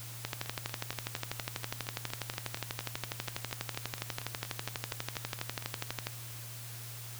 two click trains, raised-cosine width 0.2 ms, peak -16 / -24 dBFS, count 72 / 23, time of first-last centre 0.25-6.07 / 0.46-5.624 s, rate 12.2 / 4.26 Hz, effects added 117 Hz sine -45 dBFS peak until 7.19 s + white hiss -47 dBFS RMS until 7.19 s

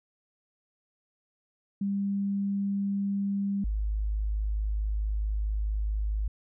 sine tone pair in turn, 199 / 52.28 Hz, G3 / G#1, +26 / +12 cents, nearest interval octave + major seventh, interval 2314 cents, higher first, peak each -26 dBFS, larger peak neither, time 1.81-3.64 / 3.64-6.28 s, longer second, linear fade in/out 5 ms, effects none

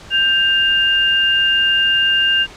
sine tone pair together, 1573.9 / 2807 Hz, G6 / F7, +7 / +8 cents, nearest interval minor seventh, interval 1001 cents, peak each -17 / -13 dBFS, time 0.1-2.47 s, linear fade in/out 50 ms, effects pink hiss -38 dBFS RMS until 2.56 s + low-pass 6000 Hz 12 dB/octave

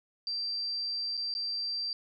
sine tone with dropouts, 4699 Hz, D8, in tune, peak -31 dBFS, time 0.27-1.93 s, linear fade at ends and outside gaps 1 ms, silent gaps 1.17-1.175 / 1.34-1.35 s, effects none

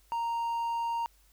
triangle tone, 930 Hz, A#5, 4 cents flat, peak -27 dBFS, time 0.12-1.06 s, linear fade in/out 0 ms, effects added 50 Hz sine -62 dBFS peak until 1.32 s + white hiss -66 dBFS RMS until 1.32 s

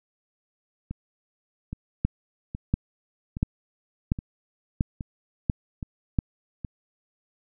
two click trains, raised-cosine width 5 ms, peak -20 / -9 dBFS, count 8 / 7, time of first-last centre 0.91-6.648 / 2.05-6.188 s, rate 1.22 / 1.45 Hz, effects none

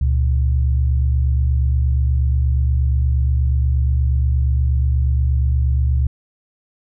sine tone pair together, 70.39 / 118.8 Hz, C#2 / A#2, +27 / +33 cents, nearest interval major sixth, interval 906 cents, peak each -14 / -21 dBFS, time 0.01-6.07 s, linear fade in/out 5 ms, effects none

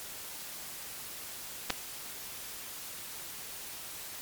clicks, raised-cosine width 0.2 ms, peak -15 / -10 dBFS, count 2, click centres 1.7 / 1.704 s, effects white hiss -43 dBFS RMS until 4.21 s + MP3 96 kbps

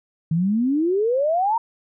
sine exponential sweep, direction up, 155.56 to 945 Hz, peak -17 dBFS, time 0.31-1.58 s, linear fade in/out 5 ms, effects none

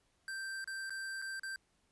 square tone with dropouts, 1568 Hz, G6, in tune, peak -40 dBFS, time 0.28-1.56 s, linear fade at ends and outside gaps 1 ms, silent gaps 0.643-0.675 / 0.896-0.905 / 1.217-1.222 / 1.396-1.433 s, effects pink hiss -75 dBFS RMS until 1.91 s + resampled to 24000 Hz

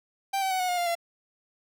45% pulse tone with pitch steps, 784 / 766.1 / 748.6 / 731.5 / 714.8 / 698.5 / 682.5 Hz, G5 / G5 / F#5 / F#5 / F5 / F5 / F5, 0 / -40 / +20 / -20 / +40 / 0 / -40 cents, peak -25 dBFS, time 0.33-0.953 s, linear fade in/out 10 ms, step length 89 ms, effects none

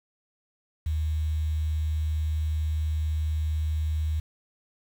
sine tone with quantisation, 77.78 Hz, D#2, in tune, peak -24 dBFS, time 0.86-4.2 s, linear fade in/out 5 ms, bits 8, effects none

